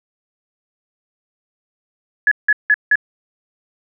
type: tone bursts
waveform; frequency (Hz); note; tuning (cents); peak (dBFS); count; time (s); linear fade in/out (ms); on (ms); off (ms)
sine; 1699; G#6; +39; -9; 4; 2.27-2.956; 2; 44; 170
effects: none